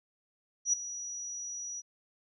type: tone with ADSR envelope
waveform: sine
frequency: 5830 Hz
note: F#8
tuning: 26 cents flat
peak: -22 dBFS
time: 0.65-1.82 s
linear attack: 82 ms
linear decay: 7 ms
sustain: -15 dB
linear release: 30 ms
effects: none